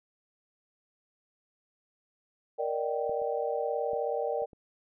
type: chord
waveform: sine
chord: Eb major seventh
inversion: second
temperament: just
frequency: 466.7 / 583.4 / 622.3 / 777.8 Hz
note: Bb4 / D5 / Eb5 / G5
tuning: +2 / -12 / 0 / -14 cents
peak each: -32 / -33 / -37 / -35 dBFS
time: 2.58-4.46 s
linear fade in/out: 20 ms
type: clicks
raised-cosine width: 2 ms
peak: -33 / -41 / -34 / -41 / -38 dBFS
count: 5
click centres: 3.095 / 3.218 / 3.933 / 4.42 / 4.532 s
effects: none